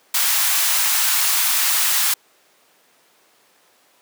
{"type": "high-pass noise", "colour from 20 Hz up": "white", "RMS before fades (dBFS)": -18, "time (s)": [0.14, 2.14], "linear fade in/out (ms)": 5, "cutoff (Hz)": 810, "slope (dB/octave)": 24, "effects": ["pink hiss -56 dBFS RMS until 4.01 s", "high-pass 400 Hz 12 dB/octave"]}